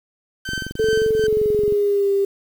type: tone with tremolo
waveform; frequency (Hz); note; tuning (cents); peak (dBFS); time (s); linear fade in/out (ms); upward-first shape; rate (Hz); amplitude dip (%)
sawtooth; 1546; G6; -24; -19; 0.45-1.27; 5; triangle; 2.6; 100
type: click train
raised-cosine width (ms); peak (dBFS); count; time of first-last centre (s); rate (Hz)
3; -17; 29; 0.49-1.723; 22.7
type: tone with pitch glide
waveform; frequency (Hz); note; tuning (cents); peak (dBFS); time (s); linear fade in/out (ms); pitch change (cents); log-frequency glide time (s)
sine; 440 to 396.6; A4 to G4; 0 to +20; -15; 0.79-2.25; 5; -180; 1.11-2.12
effects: low-pass 7000 Hz 12 dB/octave + 7-bit